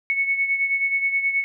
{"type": "beating tone pair", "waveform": "sine", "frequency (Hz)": [2208, 2217.4], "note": ["C#7", "C#7"], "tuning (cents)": [-7, 0], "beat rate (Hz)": 9.4, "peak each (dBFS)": [-20, -27], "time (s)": [0.1, 1.44], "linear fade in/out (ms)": 0, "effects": []}